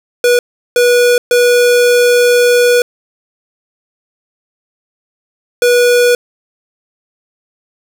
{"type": "tone bursts at uneven times", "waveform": "square", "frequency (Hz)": 486.4, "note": "B4", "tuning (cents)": -26, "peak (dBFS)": -7, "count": 4, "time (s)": [[0.24, 0.39], [0.76, 1.18], [1.31, 2.82], [5.62, 6.15]], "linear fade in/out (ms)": 2, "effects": []}